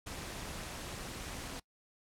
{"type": "noise with amplitude modulation", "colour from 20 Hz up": "pink", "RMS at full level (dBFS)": -40, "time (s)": [0.06, 1.6], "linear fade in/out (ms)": 10, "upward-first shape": "sine", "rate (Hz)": 230, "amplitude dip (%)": 65, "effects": ["noise-tail reverb RT60 0.1 s tail -23 dB re dry", "low-pass 11000 Hz 12 dB/octave"]}